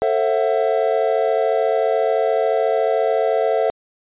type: chord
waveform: triangle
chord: F# half-diminished seventh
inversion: first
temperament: just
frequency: 444 / 532.8 / 666 / 740 Hz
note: A4 / C5 / E5 / F#5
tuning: +16 / +31 / +18 / 0 cents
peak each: -18 / -20 / -18 / -22 dBFS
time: 0.02-3.7 s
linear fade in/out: 0 ms
effects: resampled to 8000 Hz